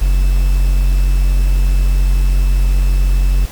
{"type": "tone with quantisation", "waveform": "triangle", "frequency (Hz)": 46, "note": "F#1", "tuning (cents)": -9, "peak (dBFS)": -7, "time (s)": [0.01, 3.46], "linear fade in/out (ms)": 10, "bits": 6, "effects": ["pink hiss -34 dBFS RMS until 3.51 s"]}